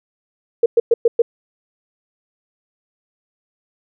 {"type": "tone bursts", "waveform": "sine", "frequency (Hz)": 466.2, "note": "A#4", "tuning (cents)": 0, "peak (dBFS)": -8, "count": 5, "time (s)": [0.63, 1.22], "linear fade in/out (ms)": 5, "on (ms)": 30, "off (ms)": 110, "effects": []}